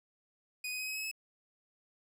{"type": "tone with pitch steps", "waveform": "sawtooth", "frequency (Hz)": [2485, 2505, 2526, 2546, 2567, 2588], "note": ["D#7", "D#7", "D#7", "D#7", "E7", "E7"], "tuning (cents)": [-3, 11, 26, 39, -47, -32], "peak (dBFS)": -33, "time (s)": [0.64, 1.114], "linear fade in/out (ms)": 5, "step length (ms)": 79, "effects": []}